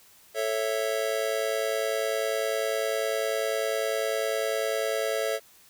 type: chord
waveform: square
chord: A major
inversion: none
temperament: just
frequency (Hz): 440 / 550 / 660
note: A4 / C#5 / E5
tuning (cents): 0 / -14 / +2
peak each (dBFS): -31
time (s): 0.34-5.4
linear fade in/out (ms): 50
effects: white hiss -56 dBFS RMS until 5.69 s